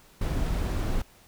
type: noise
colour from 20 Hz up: brown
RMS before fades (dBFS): -27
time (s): 0.21-1.02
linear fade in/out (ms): 5
effects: pink hiss -56 dBFS RMS until 1.27 s